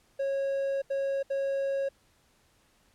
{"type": "tone bursts at uneven times", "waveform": "triangle", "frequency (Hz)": 548, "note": "C#5", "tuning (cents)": -20, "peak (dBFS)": -25, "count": 3, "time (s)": [[0.19, 0.82], [0.9, 1.23], [1.3, 1.89]], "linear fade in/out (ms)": 10, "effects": ["pink hiss -66 dBFS RMS until 2.94 s", "low-pass 12000 Hz 12 dB/octave"]}